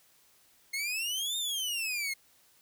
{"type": "exponential two-way sweep", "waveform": "sawtooth", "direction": "up then down", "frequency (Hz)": [2124, 3680, 2124], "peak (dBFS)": -28, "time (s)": [0.73, 2.14], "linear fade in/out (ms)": 10, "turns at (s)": 1.37, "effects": ["white hiss -64 dBFS RMS until 2.61 s"]}